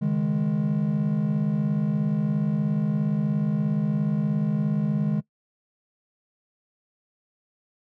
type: chord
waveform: triangle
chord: C# suspended second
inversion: none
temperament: equal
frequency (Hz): 138.59 / 155.56 / 207.7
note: C#3 / D#3 / G#3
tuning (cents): 0 / 0 / 0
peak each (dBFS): -28 / -22 / -22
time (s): 0.01-5.21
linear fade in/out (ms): 20
effects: noise-tail reverb RT60 0.1 s tail -20 dB re dry + tanh soft clip ceiling -13 dBFS